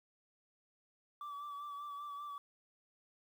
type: tone with vibrato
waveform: sine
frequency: 1157 Hz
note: D6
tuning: 26 cents flat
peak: -40 dBFS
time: 1.21-2.38 s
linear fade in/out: 2 ms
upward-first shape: sine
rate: 5.1 Hz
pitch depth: 32 cents each way
effects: tanh soft clip ceiling -41 dBFS + 11-bit